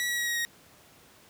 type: tone with pitch steps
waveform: sawtooth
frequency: 1937 / 1922.5 / 1908.1 / 1893.9 / 1879.7 Hz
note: B6 / B6 / A#6 / A#6 / A#6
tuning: -34 / -47 / +40 / +27 / +14 cents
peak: -24 dBFS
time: 0-0.45 s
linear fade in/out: 0 ms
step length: 90 ms
effects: pink hiss -56 dBFS RMS until 1.29 s + high-pass 100 Hz 12 dB/octave